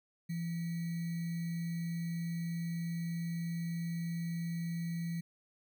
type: tone with sample-and-hold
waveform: sine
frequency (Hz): 168.4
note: E3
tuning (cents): +37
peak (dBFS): -34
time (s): 0.29-5.21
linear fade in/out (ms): 10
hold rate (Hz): 2100
effects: none